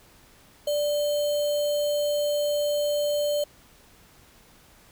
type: tone with sample-and-hold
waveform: sine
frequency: 587.3 Hz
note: D5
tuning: in tune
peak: -22 dBFS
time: 0.67-3.44 s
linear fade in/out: 5 ms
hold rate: 3675 Hz
effects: pink hiss -55 dBFS RMS until 4.91 s